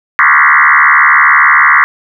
sine tone with frequency modulation, 1547 Hz, G6, 23 cents flat, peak -3 dBFS, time 0.19-1.84 s, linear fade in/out 0 ms, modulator 73.3 Hz, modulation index 6.7, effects none

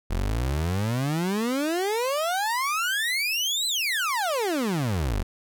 30% pulse exponential two-way sweep, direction up then down, 41 to 4109 to 41 Hz, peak -21 dBFS, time 0.1-5.23 s, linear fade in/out 10 ms, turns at 3.67 s, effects none

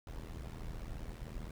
brown noise with amplitude modulation, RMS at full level -40 dBFS, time 0.07-1.51 s, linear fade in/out 2 ms, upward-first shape sine, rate 80.3 Hz, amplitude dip 85%, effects none

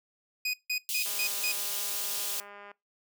25% pulse tone bursts, 2489 Hz, D#7, in tune, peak -24 dBFS, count 5, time 0.45-1.52 s, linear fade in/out 5 ms, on 86 ms, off 160 ms
white high-pass noise, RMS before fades -33 dBFS, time 0.89-2.4 s, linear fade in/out 0 ms, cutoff 2500 Hz, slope 48 dB/octave
click train, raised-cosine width 0.5 ms, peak -32 dBFS, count 337, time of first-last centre 1.06-2.715 s, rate 203 Hz
effects noise-tail reverb RT60 0.2 s tail -22 dB re dry + high-pass 400 Hz 12 dB/octave

